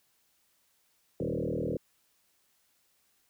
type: tone with frequency modulation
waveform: sine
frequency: 321 Hz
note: E4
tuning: 46 cents flat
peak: -29 dBFS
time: 1.2-1.77 s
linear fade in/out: 2 ms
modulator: 39.3 Hz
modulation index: 5.4
effects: white hiss -71 dBFS RMS until 3.29 s